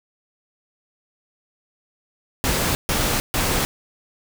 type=noise bursts; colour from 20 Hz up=pink; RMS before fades=-21 dBFS; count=3; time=2.44-3.65 s; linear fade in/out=0 ms; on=310 ms; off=140 ms; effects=none